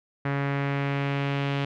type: tone with low-pass filter sweep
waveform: sawtooth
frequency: 140.1 Hz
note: C#3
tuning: 19 cents sharp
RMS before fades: -27 dBFS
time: 0.25-1.65 s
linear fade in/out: 5 ms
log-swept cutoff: 1900 to 3000 Hz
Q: 2.1
effects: none